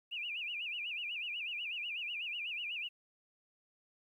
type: tone with vibrato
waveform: sine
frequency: 2637 Hz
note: E7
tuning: in tune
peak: -37 dBFS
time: 0.11-2.89 s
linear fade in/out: 20 ms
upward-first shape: sine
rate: 8.1 Hz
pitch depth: 190 cents each way
effects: 12-bit